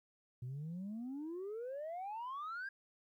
sine exponential sweep, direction up, 120 to 1633 Hz, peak -39 dBFS, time 0.42-2.69 s, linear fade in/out 5 ms, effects tanh soft clip ceiling -39 dBFS + 13-bit

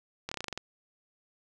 slowing click train, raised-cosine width 0.2 ms, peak -18 dBFS, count 9, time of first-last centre 0.29-0.576 s, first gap 25 ms, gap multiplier 1.1, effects none

